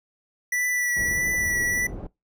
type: tone with vibrato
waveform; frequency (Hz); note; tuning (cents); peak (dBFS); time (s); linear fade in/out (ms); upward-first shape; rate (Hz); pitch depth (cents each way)
square; 1962; B6; -12; -23; 0.52-1.87; 5; triangle; 1.6; 22
type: low-pass noise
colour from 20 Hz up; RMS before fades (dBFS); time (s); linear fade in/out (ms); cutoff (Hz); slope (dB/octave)
pink; -35; 0.96-2.07; 5; 510; 12
effects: noise-tail reverb RT60 0.2 s tail -22 dB re dry